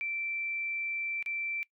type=tone with dropouts; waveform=sine; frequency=2340 Hz; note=D7; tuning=7 cents flat; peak=-32 dBFS; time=0.01-1.63 s; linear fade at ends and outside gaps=0 ms; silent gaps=1.226-1.261 s; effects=noise-tail reverb RT60 0.1 s tail -22 dB re dry